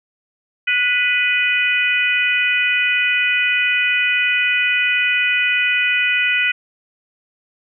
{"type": "harmonic tone with a mistuned harmonic", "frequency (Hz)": 496.5, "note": "B4", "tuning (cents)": 9, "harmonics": [3, 4, 5, 6], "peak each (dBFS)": [-21, -20, -17, -25], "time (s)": [0.67, 6.52], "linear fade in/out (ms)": 10, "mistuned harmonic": 3, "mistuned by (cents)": -27, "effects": []}